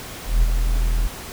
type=tone with ADSR envelope; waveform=triangle; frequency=40.77 Hz; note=E1; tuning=18 cents flat; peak=-8 dBFS; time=0.25-1.08 s; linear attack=180 ms; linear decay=19 ms; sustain=-6 dB; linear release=14 ms; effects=tanh soft clip ceiling -4 dBFS + pink hiss -35 dBFS RMS until 1.32 s